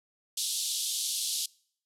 pink band-pass noise, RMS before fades -32 dBFS, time 0.37-1.46 s, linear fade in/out 5 ms, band 3300 to 12000 Hz, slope 48 dB/octave, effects noise-tail reverb RT60 0.6 s tail -25 dB re dry

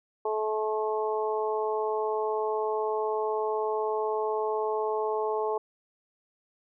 harmonic tone, 216 Hz, A3, 32 cents flat, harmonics 2 / 3 / 4 / 5, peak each -28 / -35 / -32 / -36 dBFS, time 0.25-5.58 s, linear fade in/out 5 ms, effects none

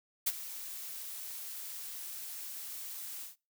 blue noise with ADSR envelope, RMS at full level -28 dBFS, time 0.26-3.36 s, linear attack 13 ms, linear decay 40 ms, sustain -15 dB, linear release 140 ms, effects noise-tail reverb RT60 0.3 s tail -24 dB re dry

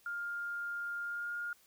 sine tone with pitch glide, 1406 to 1418.2 Hz, F6 to F6, +11 to +26 cents, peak -36 dBFS, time 0.06-1.53 s, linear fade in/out 2 ms, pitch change +15 cents, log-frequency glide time 1.03-1.32 s, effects white hiss -66 dBFS RMS until 1.66 s

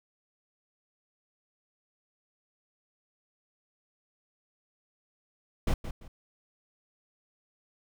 brown noise with echo, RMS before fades -24 dBFS, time 5.67-5.74 s, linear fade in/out 5 ms, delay 170 ms, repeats 2, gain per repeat -11 dB, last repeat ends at 6.08 s, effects none

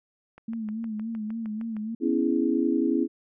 click train, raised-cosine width 0.5 ms, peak -32 dBFS, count 10, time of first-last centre 0.38-1.767 s, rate 6.49 Hz
sine tone with vibrato, 220.6 Hz, A3, 5 cents sharp, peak -29 dBFS, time 0.48-1.95 s, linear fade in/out 5 ms, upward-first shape sine, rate 3.6 Hz, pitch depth 70 cents each way
sine chord, C# minor seventh, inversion third, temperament equal, 246.9 / 277.2 / 329.6 / 415.3 Hz, B3 / C#4 / E4 / G#4, 0 / 0 / 0 / 0 cents, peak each -27 / -26 / -25 / -31 dBFS, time 2-3.08 s, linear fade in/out 50 ms
effects none

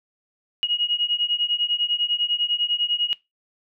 sine beating tone pair, 2883 / 2893 Hz, F#7 / F#7, -46 / -40 cents, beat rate 10 Hz, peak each -23 dBFS, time 0.63-3.13 s, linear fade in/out 0 ms, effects noise-tail reverb RT60 0.2 s tail -21 dB re dry

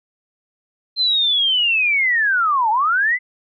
sine linear two-way sweep, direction down then up, 4146 to 833 to 2067 Hz, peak -14 dBFS, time 0.96-3.19 s, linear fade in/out 50 ms, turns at 2.7 s, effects none

